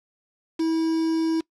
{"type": "tone with quantisation", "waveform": "triangle", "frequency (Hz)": 324.3, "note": "E4", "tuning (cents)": -28, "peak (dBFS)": -18, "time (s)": [0.59, 1.41], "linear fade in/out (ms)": 10, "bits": 6, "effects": ["noise-tail reverb RT60 0.1 s tail -22 dB re dry", "low-pass 7000 Hz 12 dB/octave"]}